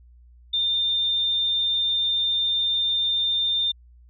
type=tone; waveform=sine; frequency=3607 Hz; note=A7; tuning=42 cents sharp; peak=-20 dBFS; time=0.53-3.72 s; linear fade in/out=10 ms; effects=added 60 Hz sine -48 dBFS peak until 4.09 s